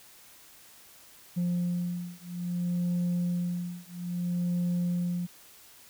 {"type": "beating tone pair", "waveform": "sine", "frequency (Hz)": [175.6, 176.2], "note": ["F3", "F3"], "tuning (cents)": [10, 16], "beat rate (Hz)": 0.6, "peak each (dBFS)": -29, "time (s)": [1.36, 5.27], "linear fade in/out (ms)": 20, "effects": ["tanh soft clip ceiling -24 dBFS", "white hiss -54 dBFS RMS until 5.89 s"]}